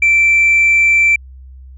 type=tone; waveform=sine; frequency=2339 Hz; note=D7; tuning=8 cents flat; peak=-6 dBFS; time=0.02-1.16 s; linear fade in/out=5 ms; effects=tanh soft clip ceiling -5 dBFS + added 65 Hz sine -33 dBFS peak until 1.77 s